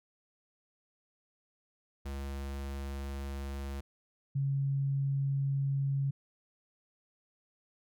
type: tone pair in turn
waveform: square / sine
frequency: 69 / 138 Hz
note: C#2 / C#3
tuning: -7 / -7 cents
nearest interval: octave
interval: 1200 cents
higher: second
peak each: -37 / -28 dBFS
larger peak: second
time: 2.05-3.81 / 4.35-6.11 s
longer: neither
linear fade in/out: 10 ms
effects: none